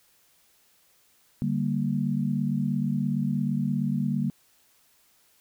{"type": "chord", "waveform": "sine", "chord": "G minor", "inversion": "second", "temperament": "equal", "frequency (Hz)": [146.83, 196, 233.1], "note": ["D3", "G3", "Bb3"], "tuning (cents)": [0, 0, 0], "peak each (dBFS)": -28, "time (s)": [1.42, 4.3], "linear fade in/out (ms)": 0, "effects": ["white hiss -63 dBFS RMS until 5.4 s"]}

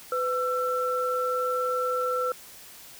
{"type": "tone pair together", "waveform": "sine", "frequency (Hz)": [502, 1340.2], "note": ["B4", "E6"], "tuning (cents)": [28, 28], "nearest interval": "octave + perfect fourth", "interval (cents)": 1700, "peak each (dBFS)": [-27, -27], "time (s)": [0.12, 2.32], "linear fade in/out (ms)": 2, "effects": ["white hiss -47 dBFS RMS until 2.99 s"]}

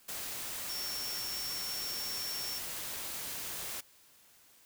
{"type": "tone in noise", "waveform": "sine", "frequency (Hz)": 5460, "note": "F8", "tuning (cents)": -40, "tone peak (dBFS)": -38, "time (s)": [0.69, 2.59], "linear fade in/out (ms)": 10, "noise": "white", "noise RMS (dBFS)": -40, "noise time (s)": [0.08, 3.81], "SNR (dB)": -1, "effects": ["white hiss -62 dBFS RMS until 4.65 s"]}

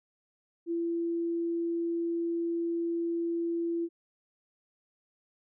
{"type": "tone", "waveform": "sine", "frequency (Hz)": 337.5, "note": "E4", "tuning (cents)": 41, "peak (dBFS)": -28, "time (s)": [0.66, 3.89], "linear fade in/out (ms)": 50, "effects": []}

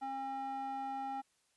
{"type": "tone with band-pass filter", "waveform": "square", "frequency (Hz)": 269.4, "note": "C#4", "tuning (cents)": -49, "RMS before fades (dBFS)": -40, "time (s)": [0.01, 1.22], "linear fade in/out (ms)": 20, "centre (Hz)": 850, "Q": 3.2, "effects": ["white hiss -75 dBFS RMS until 1.56 s", "resampled to 24000 Hz"]}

